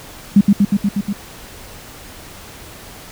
sine tone with echo, 201.6 Hz, G3, 49 cents sharp, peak -4 dBFS, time 0.36-0.41 s, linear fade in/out 5 ms, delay 120 ms, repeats 6, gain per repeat -2 dB, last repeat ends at 1.13 s, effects pink hiss -37 dBFS RMS until 3.11 s

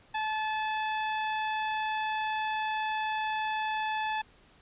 sawtooth tone, 866 Hz, A5, 28 cents flat, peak -25 dBFS, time 0.14-4.22 s, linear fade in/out 10 ms, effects pink hiss -60 dBFS RMS until 4.61 s + resampled to 8000 Hz

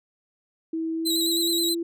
sine tone with pitch glide, 324.3 to 337.3 Hz, E4 to E4, -28 to +40 cents, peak -25 dBFS, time 0.73-1.83 s, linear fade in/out 5 ms, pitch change +68 cents, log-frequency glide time 0.93-1.45 s
sawtooth tone with vibrato, 3951 Hz, B7, in tune, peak -20 dBFS, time 1.05-1.75 s, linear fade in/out 20 ms, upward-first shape square, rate 9.4 Hz, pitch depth 46 cents each way
effects none

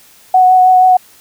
sine tone with vibrato, 740 Hz, F#5, in tune, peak -4 dBFS, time 0.34-0.97 s, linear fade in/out 5 ms, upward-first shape triangle, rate 6.3 Hz, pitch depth 15 cents each way, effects white hiss -44 dBFS RMS until 1.2 s

